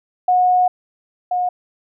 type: tone pair in turn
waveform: sine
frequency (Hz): 728 / 722.1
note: F#5 / F#5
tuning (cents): -28 / -42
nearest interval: unison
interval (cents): 14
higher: first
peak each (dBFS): -11 / -16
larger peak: first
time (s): 0.28-0.68 / 1.31-1.49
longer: first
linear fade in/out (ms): 5
effects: none